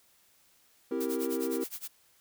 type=chord; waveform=triangle; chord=C dominant seventh; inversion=none; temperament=equal; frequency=261.6 / 329.6 / 392 / 466.2 Hz; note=C4 / E4 / G4 / Bb4; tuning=0 / 0 / 0 / 0 cents; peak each=-33 dBFS; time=0.91-1.64 s; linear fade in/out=5 ms
type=noise with tremolo; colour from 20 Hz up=blue; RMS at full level=-38 dBFS; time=1-1.88 s; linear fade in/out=10 ms; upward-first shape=sine; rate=9.7 Hz; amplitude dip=95%
effects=white hiss -65 dBFS RMS until 2.2 s